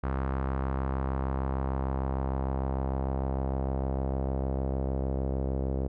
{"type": "tone with low-pass filter sweep", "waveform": "sawtooth", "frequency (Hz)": 66.6, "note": "C2", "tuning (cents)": 31, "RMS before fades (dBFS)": -30, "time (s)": [0.03, 5.88], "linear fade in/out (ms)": 10, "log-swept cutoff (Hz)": [1300, 520], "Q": 1.8, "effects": []}